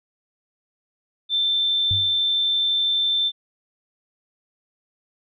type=tone; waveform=sine; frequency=3554 Hz; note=A7; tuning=17 cents sharp; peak=-18 dBFS; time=1.29-3.32 s; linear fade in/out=50 ms
type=tone with exponential decay; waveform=sine; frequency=98 Hz; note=G2; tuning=in tune; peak=-20 dBFS; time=1.91-2.22 s; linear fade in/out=0 ms; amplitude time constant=67 ms
effects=none